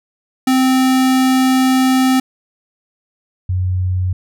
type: tone pair in turn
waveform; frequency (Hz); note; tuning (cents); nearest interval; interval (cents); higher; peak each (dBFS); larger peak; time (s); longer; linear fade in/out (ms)
square / sine; 260 / 91.82; C4 / F#2; -11 / -13; octave + tritone; 1802; first; -11 / -14; first; 0.47-2.2 / 3.49-4.13; first; 5
effects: none